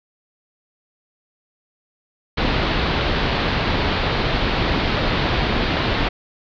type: low-pass noise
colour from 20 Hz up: pink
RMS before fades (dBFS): -20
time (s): 2.37-6.09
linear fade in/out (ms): 10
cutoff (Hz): 4400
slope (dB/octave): 48
effects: none